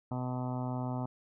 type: harmonic tone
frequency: 126.1 Hz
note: B2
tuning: 36 cents sharp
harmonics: 1 / 2 / 3 / 4 / 5 / 6 / 7 / 8 / 9 / 10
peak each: -35 / -37 / -50 / -50 / -44 / -45 / -45 / -49 / -53 / -53 dBFS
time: 0.11-1.06 s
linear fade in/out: 5 ms
effects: none